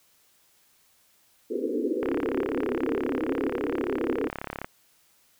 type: band-pass noise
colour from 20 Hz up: pink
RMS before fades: -28 dBFS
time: 1.5-4.29 s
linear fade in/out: 20 ms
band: 250 to 500 Hz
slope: 96 dB/octave
type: click train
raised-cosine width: 0.5 ms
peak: -17 dBFS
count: 92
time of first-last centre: 2.03-4.645 s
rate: 34.8 Hz
effects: white hiss -63 dBFS RMS until 5.39 s